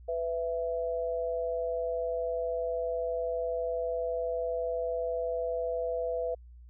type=tone pair together; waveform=sine; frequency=498.1 / 666 Hz; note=B4 / E5; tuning=+15 / +18 cents; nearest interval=perfect fourth; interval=503 cents; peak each=-31 / -33 dBFS; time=0.08-6.35 s; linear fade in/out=10 ms; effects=added 60 Hz sine -48 dBFS peak until 6.69 s